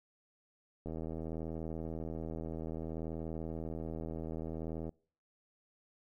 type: click train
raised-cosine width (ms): 2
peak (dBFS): -28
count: 326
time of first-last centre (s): 0.86-4.892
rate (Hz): 80.6
effects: noise-tail reverb RT60 0.5 s tail -26 dB re dry